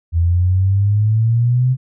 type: exponential sweep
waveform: sine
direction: up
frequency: 82.41 to 130.81 Hz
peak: -11 dBFS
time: 0.12-1.77 s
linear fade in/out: 50 ms
effects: none